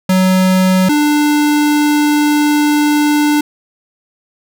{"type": "tone pair in turn", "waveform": "square", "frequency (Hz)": [186.4, 296.4], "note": ["F#3", "D4"], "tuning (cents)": [13, 16], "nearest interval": "minor sixth", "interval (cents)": 803, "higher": "second", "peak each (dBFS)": [-9, -10], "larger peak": "first", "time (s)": [[0.09, 0.89], [0.89, 3.41]], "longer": "second", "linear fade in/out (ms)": 5, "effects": []}